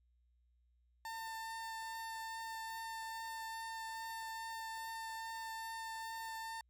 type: tone with vibrato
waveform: 30% pulse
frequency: 899 Hz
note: A5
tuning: 37 cents sharp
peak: -40 dBFS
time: 1.05-6.61 s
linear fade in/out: 2 ms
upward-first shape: triangle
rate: 2.4 Hz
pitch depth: 10 cents each way
effects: added 60 Hz sine -70 dBFS peak until 6.69 s